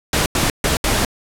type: noise bursts at uneven times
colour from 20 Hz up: pink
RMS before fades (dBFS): -17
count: 4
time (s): 0.13-0.26 / 0.35-0.5 / 0.64-0.77 / 0.84-1.05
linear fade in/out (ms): 2
effects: low-pass 12000 Hz 12 dB/octave